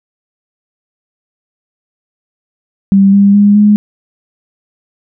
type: tone with pitch steps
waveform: sine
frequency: 196 / 200 / 204.1 / 208.3 Hz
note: G3 / G3 / G#3 / G#3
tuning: 0 / +35 / -30 / +5 cents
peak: -3 dBFS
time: 2.92-3.76 s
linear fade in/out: 0 ms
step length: 210 ms
effects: none